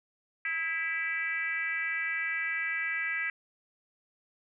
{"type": "tone with frequency modulation", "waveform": "sine", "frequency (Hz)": 1975.5, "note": "B6", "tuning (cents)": 0, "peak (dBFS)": -29, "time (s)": [0.45, 3.3], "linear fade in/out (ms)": 2, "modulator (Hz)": 343, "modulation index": 1.2, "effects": []}